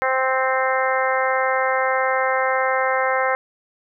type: harmonic tone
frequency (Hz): 261.6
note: C4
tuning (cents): 0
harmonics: 2 / 3 / 4 / 5 / 6 / 7 / 8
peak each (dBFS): -22 / -24 / -25 / -26 / -27 / -27 / -28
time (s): 0.02-3.35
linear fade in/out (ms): 0
effects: none